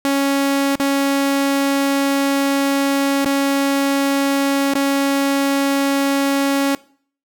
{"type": "tone with dropouts", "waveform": "sawtooth", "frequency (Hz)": 277.2, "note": "C#4", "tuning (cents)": 0, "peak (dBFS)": -11, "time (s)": [0.05, 6.75], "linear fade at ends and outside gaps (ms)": 0, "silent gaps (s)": [[0.755, 0.799], [3.247, 3.259], [4.737, 4.753]], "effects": ["noise-tail reverb RT60 0.5 s tail -21 dB re dry"]}